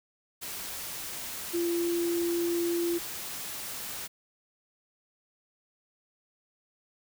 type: tone in noise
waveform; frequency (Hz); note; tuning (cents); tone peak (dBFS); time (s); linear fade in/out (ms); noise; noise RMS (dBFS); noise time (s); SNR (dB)
sine; 342.9; F4; -32; -26; 1.53-2.99; 20; white; -38; 0.41-4.08; +9
effects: none